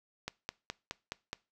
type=click train; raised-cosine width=0.2 ms; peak=-19 dBFS; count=6; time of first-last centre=0.28-1.33 s; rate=4.76 Hz; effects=noise-tail reverb RT60 0.3 s tail -22 dB re dry